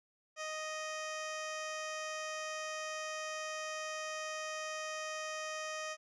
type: tone with low-pass filter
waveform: 15% pulse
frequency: 622.3 Hz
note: D#5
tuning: in tune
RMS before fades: -41 dBFS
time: 0.36-5.97 s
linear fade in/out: 50 ms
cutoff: 6100 Hz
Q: 1.7
effects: none